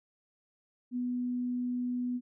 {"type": "tone", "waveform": "sine", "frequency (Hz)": 246.9, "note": "B3", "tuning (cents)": 0, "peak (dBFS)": -30, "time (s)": [0.91, 2.21], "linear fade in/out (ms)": 50, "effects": []}